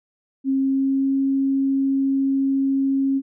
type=tone with pitch glide; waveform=sine; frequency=268.7 to 271.4 Hz; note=C4 to C#4; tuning=+46 to -36 cents; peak=-17 dBFS; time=0.44-3.22 s; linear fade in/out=50 ms; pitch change=+18 cents; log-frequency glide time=0.56-1.16 s; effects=none